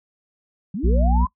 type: linear sweep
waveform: sine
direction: up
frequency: 164.81 to 1046.5 Hz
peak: -24 dBFS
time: 0.74-1.27 s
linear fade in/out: 5 ms
type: harmonic tone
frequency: 59.9 Hz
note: A#1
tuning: 48 cents sharp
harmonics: 1 / 3 / 4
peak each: -15 / -25 / -27 dBFS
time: 0.83-1.26 s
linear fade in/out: 20 ms
effects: noise-tail reverb RT60 0.1 s tail -20 dB re dry